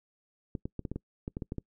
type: clicks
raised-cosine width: 3 ms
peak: -22 dBFS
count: 11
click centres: 0.552 / 0.655 / 0.793 / 0.852 / 0.916 / 0.96 / 1.279 / 1.369 / 1.422 / 1.521 / 1.583 s
effects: noise-tail reverb RT60 0.1 s tail -25 dB re dry